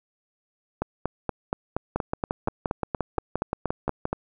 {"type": "two click trains", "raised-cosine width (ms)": 1, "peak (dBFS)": [-11, -11], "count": [15, 13], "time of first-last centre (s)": [[0.82, 4.13], [1.96, 4.054]], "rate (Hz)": [4.23, 5.73], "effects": []}